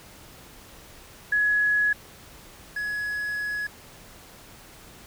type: tone pair in turn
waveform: sine / triangle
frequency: 1684 / 1684 Hz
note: G#6 / G#6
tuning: +24 / +24 cents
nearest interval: unison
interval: 0 cents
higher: neither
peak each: -19 / -25 dBFS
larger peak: first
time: 1.32-1.93 / 2.76-3.67 s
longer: second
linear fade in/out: 5 ms
effects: pink hiss -48 dBFS RMS until 5.06 s